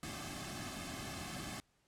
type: noise with comb filter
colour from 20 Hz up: pink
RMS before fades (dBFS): -44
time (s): 0.03-1.6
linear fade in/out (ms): 0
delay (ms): 2.1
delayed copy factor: -0.8
effects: pink hiss -75 dBFS RMS until 1.87 s + low-pass 10000 Hz 12 dB/octave